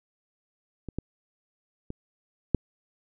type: clicks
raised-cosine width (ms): 3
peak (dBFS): -23 / -17 / -22 / -7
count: 4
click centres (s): 0.887 / 0.986 / 1.904 / 2.547
effects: none